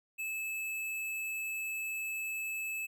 sine tone with hard clipping, 2609 Hz, E7, 18 cents flat, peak -36 dBFS, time 0.18-2.87 s, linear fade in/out 20 ms, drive 16 dB, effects none

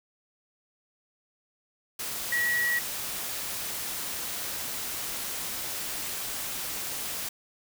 sine tone in noise, 1921 Hz, B6, 48 cents flat, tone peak -24 dBFS, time 2.32-2.79 s, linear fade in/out 5 ms, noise white, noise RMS -34 dBFS, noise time 1.99-7.29 s, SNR +7 dB, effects none

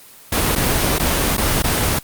pink noise with dropouts, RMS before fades -17 dBFS, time 0.32-1.99 s, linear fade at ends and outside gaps 5 ms, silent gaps 0.553-0.559 / 0.985-0.996 / 1.369-1.378 / 1.623-1.639 s, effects white hiss -43 dBFS RMS until 2.03 s + Opus 24 kbps

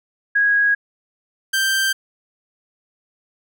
sine / sawtooth tone pair in turn, 1651 / 1569.6 Hz, G#6 / G6, -11 / +2 cents, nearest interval minor second, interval 87 cents, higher first, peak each -13 / -13 dBFS, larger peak neither, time 0.35-0.75 / 1.53-1.93 s, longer neither, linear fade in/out 10 ms, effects none

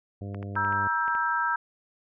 harmonic tone, 100 Hz, G2, 35 cents sharp, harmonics 1 / 2 / 3 / 4 / 5 / 6 / 7, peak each -34 / -40 / -44 / -46 / -48 / -50 / -51 dBFS, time 0.21-0.88 s, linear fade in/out 5 ms
clicks, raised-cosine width 0.5 ms, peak -26 dBFS, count 7, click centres 0.346 / 0.428 / 0.555 / 0.648 / 0.725 / 1.08 / 1.151 s
sine chord, E diminished, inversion second, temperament just, 949.3 / 1318.5 / 1582.2 Hz, Bb5 / E6 / G6, +31 / 0 / +16 cents, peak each -28 dBFS, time 0.56-1.56 s, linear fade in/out 5 ms
effects none

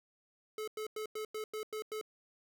square tone bursts, 431.1 Hz, A4, 35 cents flat, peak -38 dBFS, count 8, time 0.58-2.013 s, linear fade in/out 2 ms, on 96 ms, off 95 ms, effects none

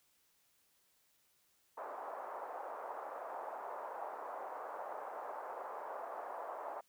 pink band-pass noise, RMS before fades -45 dBFS, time 1.77-6.81 s, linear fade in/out 10 ms, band 580 to 1100 Hz, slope 24 dB/octave, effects white hiss -74 dBFS RMS until 6.88 s

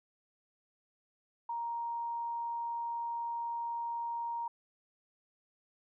sine tone, 936 Hz, A#5, 7 cents sharp, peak -34 dBFS, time 1.49-4.48 s, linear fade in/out 5 ms, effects none

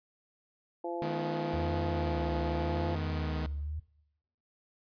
harmonic tone, 171.5 Hz, F3, 31 cents flat, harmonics 2 / 3 / 4 / 5, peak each -37 / -39 / -40 / -41 dBFS, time 0.84-2.95 s, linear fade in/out 5 ms
sawtooth chord, G# minor, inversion second, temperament equal with one note detuned, 155.56 / 212.3 / 246.9 Hz, D#3 / G#3 / B3, 0 / +38 / 0 cents, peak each -32 / -38 / -38 dBFS, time 1.02-3.46 s, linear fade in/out 0 ms
sine tone with vibrato, 78.7 Hz, D#2, 20 cents sharp, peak -33 dBFS, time 1.53-3.8 s, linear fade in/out 10 ms, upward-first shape sine, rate 0.88 Hz, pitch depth 150 cents each way
effects noise-tail reverb RT60 0.8 s tail -20 dB re dry + resampled to 11025 Hz

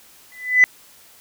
sine tone with exponential growth, 2000 Hz, B6, 21 cents sharp, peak -4 dBFS, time 0.32-0.64 s, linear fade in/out 0 ms, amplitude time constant 68 ms, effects tanh soft clip ceiling -3 dBFS + white hiss -49 dBFS RMS until 1.2 s

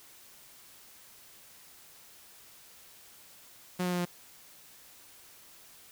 sawtooth tone with pitch steps, 180.9 / 179.24 / 177.59 / 175.95 Hz, F#3 / F3 / F3 / F3, -39 / +45 / +29 / +13 cents, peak -25 dBFS, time 3.79-4.054 s, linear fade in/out 10 ms, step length 66 ms, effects white hiss -55 dBFS RMS until 5.91 s

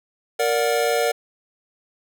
square chord, Bb augmented, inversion none, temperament just, 466.2 / 582.7 / 728.4 Hz, Bb4 / D5 / F#5, 0 / -14 / -27 cents, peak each -22 / -24 / -25 dBFS, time 0.39-1.12 s, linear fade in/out 10 ms, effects none

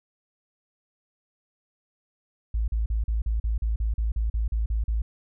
sine tone bursts, 55 Hz, A1, in tune, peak -22 dBFS, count 14, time 2.54-5.02 s, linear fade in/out 5 ms, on 140 ms, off 40 ms, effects none

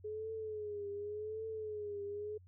sine tone with vibrato, 422.9 Hz, G#4, 31 cents sharp, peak -39 dBFS, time 0.04-2.38 s, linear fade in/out 10 ms, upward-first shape triangle, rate 0.88 Hz, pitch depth 88 cents each way, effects added 91 Hz sine -57 dBFS peak until 2.47 s

